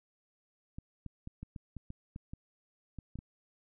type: clicks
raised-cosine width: 5 ms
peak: -30 dBFS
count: 12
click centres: 0.785 / 1.063 / 1.274 / 1.43 / 1.562 / 1.767 / 1.904 / 2.161 / 2.335 / 2.987 / 3.156 / 3.189 s
effects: none